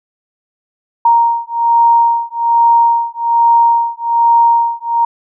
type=beating tone pair; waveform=sine; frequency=932.3 / 933.5 Hz; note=A#5 / A#5; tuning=0 / +2 cents; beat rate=1.2 Hz; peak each=-11 dBFS; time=1.05-5.05 s; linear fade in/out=5 ms; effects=none